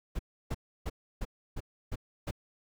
brown noise bursts, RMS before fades -33 dBFS, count 7, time 0.15-2.311 s, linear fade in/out 10 ms, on 43 ms, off 310 ms, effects none

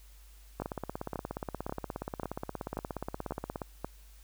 two click trains, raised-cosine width 1 ms, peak -21 / -20 dBFS, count 52 / 7, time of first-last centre 0.6-3.618 / 0.62-3.846 s, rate 16.9 / 1.86 Hz, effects added 50 Hz sine -52 dBFS peak until 4.23 s + white hiss -62 dBFS RMS until 4.23 s

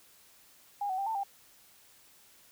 sine tone with pitch steps, 813 / 750 / 789 / 890 / 794 Hz, G#5 / F#5 / G5 / A5 / G5, -37 / +23 / +11 / +20 / +22 cents, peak -30 dBFS, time 0.81-1.235 s, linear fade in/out 5 ms, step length 85 ms, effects white hiss -60 dBFS RMS until 2.51 s

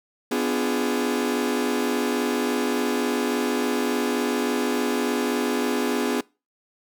40% pulse chord, B diminished seventh, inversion none, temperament equal with one note detuned, 250.2 / 293.7 / 349.2 / 415.3 Hz, B3 / D4 / F4 / Ab4, +23 / 0 / 0 / 0 cents, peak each -25 / -28 / -29 / -26 dBFS, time 0.31-6.21 s, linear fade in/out 5 ms, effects noise-tail reverb RT60 0.3 s tail -24 dB re dry

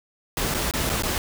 pink noise with dropouts, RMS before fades -25 dBFS, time 0.37-1.18 s, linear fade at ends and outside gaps 1 ms, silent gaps 0.541-0.546 / 0.711-0.737 / 0.894-0.899 / 1.023-1.034 s, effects none

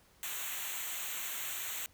white noise with comb filter, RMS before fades -39 dBFS, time 0.23-1.86 s, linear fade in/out 0 ms, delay 0.2 ms, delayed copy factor -0.95, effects pink hiss -65 dBFS RMS until 1.93 s

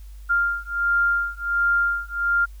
sine beating tone pair, 1396.9 / 1398.3 Hz, F6 / F6, 0 / +2 cents, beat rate 1.4 Hz, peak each -22 dBFS, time 0.29-2.46 s, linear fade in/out 20 ms, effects added 50 Hz sine -37 dBFS peak until 2.6 s + white hiss -58 dBFS RMS until 2.6 s

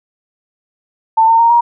sine tone with pitch steps, 893 / 910.2 / 927.7 / 945.6 Hz, A5 / A#5 / A#5 / A#5, +25 / -42 / -9 / +24 cents, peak -6 dBFS, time 1.17-1.61 s, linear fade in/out 10 ms, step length 110 ms, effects none

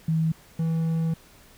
sine / triangle tone pair in turn, 160.7 / 163.04 Hz, E3 / E3, -44 / -19 cents, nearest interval unison, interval 25 cents, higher second, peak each -20 dBFS, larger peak neither, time 0.08-0.32 / 0.59-1.14 s, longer second, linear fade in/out 5 ms, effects pink hiss -53 dBFS RMS until 1.57 s

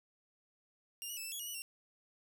10% pulse tone with pitch steps, 2804 / 2913 / 2627 / 2655 / 3355 / 2896 / 2945 / 2748 Hz, F7 / F#7 / E7 / E7 / G#7 / F#7 / F#7 / F7, +6 / -28 / -7 / +12 / +17 / -38 / -9 / -29 cents, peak -33 dBFS, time 1.02-1.62 s, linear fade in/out 0 ms, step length 75 ms, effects none

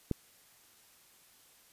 click, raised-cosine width 3 ms, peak -17 dBFS, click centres 0.113 s, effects white hiss -62 dBFS RMS until 1.72 s + resampled to 32000 Hz

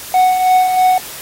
triangle tone with tremolo, 740 Hz, F#5, in tune, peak -5 dBFS, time 0.14-0.98 s, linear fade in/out 2 ms, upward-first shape sine, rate 3.1 Hz, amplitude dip 50%, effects white hiss -30 dBFS RMS until 1.21 s + AAC 48 kbps

